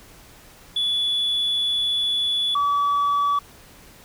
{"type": "tone pair in turn", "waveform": "sine", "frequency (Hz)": [3431, 1145], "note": ["A7", "D6"], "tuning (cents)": [-44, -44], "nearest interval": "octave + perfect fifth", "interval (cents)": 1900, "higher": "first", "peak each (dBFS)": [-18, -15], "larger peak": "second", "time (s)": [[0.76, 2.55], [2.55, 3.39]], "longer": "first", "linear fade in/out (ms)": 5, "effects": ["tanh soft clip ceiling -17 dBFS", "pink hiss -48 dBFS RMS until 4.04 s"]}